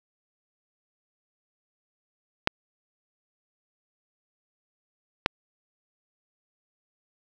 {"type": "clicks", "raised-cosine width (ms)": 0.3, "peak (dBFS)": -3, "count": 2, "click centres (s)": [2.474, 5.261], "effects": []}